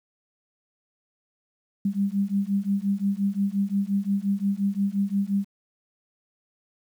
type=beating tone pair; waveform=sine; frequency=196 / 201.7 Hz; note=G3 / G3; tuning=0 / +50 cents; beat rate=5.7 Hz; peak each=-25 dBFS; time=1.85-5.45 s; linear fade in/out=5 ms; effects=9-bit